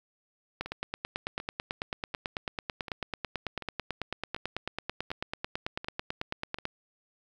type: two click trains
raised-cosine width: 0.3 ms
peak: -16 / -23 dBFS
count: 56 / 9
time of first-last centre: 0.61-6.654 / 0.66-6.586 s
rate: 9.1 / 1.35 Hz
effects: 9-bit

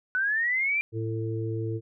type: linear sweep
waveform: sine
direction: up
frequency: 1480 to 2391 Hz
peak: -23 dBFS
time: 0.15-0.81 s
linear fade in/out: 0 ms
type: harmonic tone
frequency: 111.7 Hz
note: A2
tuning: 27 cents sharp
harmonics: 1 / 3 / 4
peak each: -29 / -34 / -35 dBFS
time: 0.92-1.81 s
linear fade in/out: 50 ms
effects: none

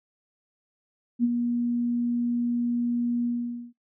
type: tone with ADSR envelope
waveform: sine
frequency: 239.4 Hz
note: A#3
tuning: 46 cents sharp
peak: -17 dBFS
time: 1.19-3.73 s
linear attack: 48 ms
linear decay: 36 ms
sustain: -6 dB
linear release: 480 ms
effects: noise-tail reverb RT60 0.2 s tail -24 dB re dry

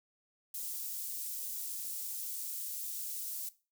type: high-pass noise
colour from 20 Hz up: white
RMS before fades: -40 dBFS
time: 0.54-3.49 s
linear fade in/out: 5 ms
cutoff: 7500 Hz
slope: 12 dB/octave
effects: noise-tail reverb RT60 0.3 s tail -17 dB re dry

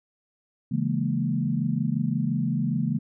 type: chord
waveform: sine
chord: A# half-diminished seventh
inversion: first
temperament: equal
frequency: 138.59 / 164.81 / 207.7 / 233.1 Hz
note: C#3 / E3 / G#3 / A#3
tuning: 0 / 0 / 0 / 0 cents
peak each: -28 / -28 / -29 / -28 dBFS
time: 0.71-2.99 s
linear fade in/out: 10 ms
effects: none

